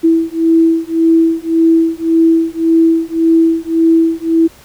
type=beating tone pair; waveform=sine; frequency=327.1 / 328.9 Hz; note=E4 / E4; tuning=-13 / -4 cents; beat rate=1.8 Hz; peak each=-11 dBFS; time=0.03-4.48 s; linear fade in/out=20 ms; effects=pink hiss -42 dBFS RMS until 4.64 s